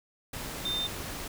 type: tone in noise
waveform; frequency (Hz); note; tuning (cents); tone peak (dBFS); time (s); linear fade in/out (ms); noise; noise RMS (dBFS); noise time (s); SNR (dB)
sine; 3600; A7; +39; -29; 0.65-0.87; 5; pink; -38; 0.33-1.28; +6
effects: none